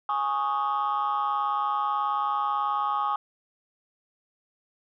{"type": "chord", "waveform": "sine", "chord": "Ab suspended fourth", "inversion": "none", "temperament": "just", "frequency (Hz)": [830.6, 1107.5, 1245.9], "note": ["Ab5", "Db6", "Eb6"], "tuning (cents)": [0, -2, 2], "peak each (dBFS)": -27, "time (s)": [0.09, 3.16], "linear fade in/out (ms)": 2, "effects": ["tanh soft clip ceiling -19 dBFS"]}